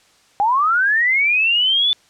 sine linear sweep, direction up, 784 to 3520 Hz, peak -13 dBFS, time 0.4-1.93 s, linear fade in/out 0 ms, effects white hiss -54 dBFS RMS until 2.09 s + low-pass 7000 Hz 12 dB/octave

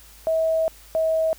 sine tone pair in turn, 645 / 642 Hz, E5 / E5, -38 / -46 cents, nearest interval unison, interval 8 cents, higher first, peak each -18 dBFS, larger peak neither, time 0.27-0.68 / 0.95-1.33 s, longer first, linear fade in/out 0 ms, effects added 52 Hz sine -49 dBFS peak until 1.38 s + white hiss -49 dBFS RMS until 1.38 s

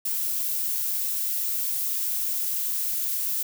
violet noise, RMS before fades -27 dBFS, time 0.05-3.43 s, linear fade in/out 5 ms, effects none

